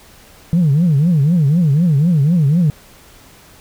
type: tone with vibrato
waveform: sine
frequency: 157 Hz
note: D#3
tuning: 16 cents sharp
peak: -8 dBFS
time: 0.53-2.7 s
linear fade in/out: 0 ms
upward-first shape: triangle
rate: 4 Hz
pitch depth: 290 cents each way
effects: tanh soft clip ceiling -7 dBFS + pink hiss -44 dBFS RMS until 3.6 s

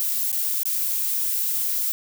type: noise with dropouts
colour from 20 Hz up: violet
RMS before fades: -24 dBFS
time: 0-1.92 s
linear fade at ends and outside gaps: 0 ms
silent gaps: 0.317-0.327 / 0.632-0.655 s
effects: none

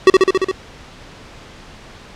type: tone with echo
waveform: square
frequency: 378.8 Hz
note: F#4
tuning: 41 cents sharp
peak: -4 dBFS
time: 0.07-0.1 s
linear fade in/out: 2 ms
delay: 69 ms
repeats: 6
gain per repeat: -2 dB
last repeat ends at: 0.514 s
effects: pink hiss -39 dBFS RMS until 2.15 s + low-pass 5000 Hz 12 dB/octave

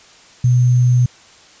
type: tone with sample-and-hold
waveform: sine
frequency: 123.3 Hz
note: B2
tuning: 2 cents flat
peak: -9 dBFS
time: 0.44-1.06 s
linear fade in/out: 5 ms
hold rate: 6300 Hz
effects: white hiss -45 dBFS RMS until 1.6 s + resampled to 16000 Hz

